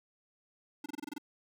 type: tone bursts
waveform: square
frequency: 292.9 Hz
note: D4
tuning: 5 cents flat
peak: -38 dBFS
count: 8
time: 0.84-1.182 s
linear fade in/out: 5 ms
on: 20 ms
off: 26 ms
effects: none